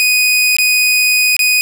sawtooth tone with dropouts, 2489 Hz, D#7, in tune, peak -6 dBFS, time 0-1.61 s, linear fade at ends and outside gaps 0 ms, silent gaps 0.567-0.585 / 1.366-1.392 s, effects none

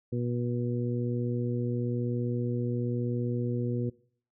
harmonic tone, 121 Hz, B2, 35 cents flat, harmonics 1 / 2 / 3 / 4, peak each -30 / -33 / -36 / -38 dBFS, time 0.12-3.9 s, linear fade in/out 10 ms, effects noise-tail reverb RT60 0.5 s tail -21 dB re dry

